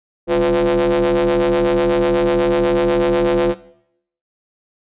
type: ring-modulated tone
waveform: 45% pulse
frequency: 76.9 Hz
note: D#2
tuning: 20 cents flat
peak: -10 dBFS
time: 0.27-3.55 s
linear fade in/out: 50 ms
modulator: 427 Hz
effects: noise-tail reverb RT60 0.7 s tail -17 dB re dry + resampled to 8000 Hz